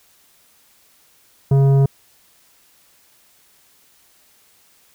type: tone with tanh clipping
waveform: triangle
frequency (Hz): 137.3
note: C#3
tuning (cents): -16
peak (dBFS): -12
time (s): 1.51-1.86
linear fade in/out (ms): 5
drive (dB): 15
effects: white hiss -55 dBFS RMS until 4.94 s